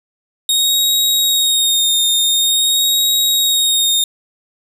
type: tone with vibrato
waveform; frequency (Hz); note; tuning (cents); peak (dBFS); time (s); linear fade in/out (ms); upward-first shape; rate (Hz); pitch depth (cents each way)
sawtooth; 3729; A#7; 0; -9; 0.49-4.04; 2; sine; 0.47; 30
effects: none